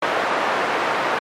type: band-pass noise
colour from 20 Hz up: pink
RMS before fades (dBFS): -21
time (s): 0.02-1.19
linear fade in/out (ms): 5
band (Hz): 560 to 1700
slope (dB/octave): 12
effects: MP3 64 kbps